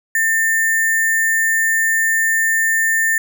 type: tone with sample-and-hold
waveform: sine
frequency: 1800 Hz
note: A6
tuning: 39 cents sharp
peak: -13 dBFS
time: 0.15-3.18 s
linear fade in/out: 2 ms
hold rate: 8820 Hz
effects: none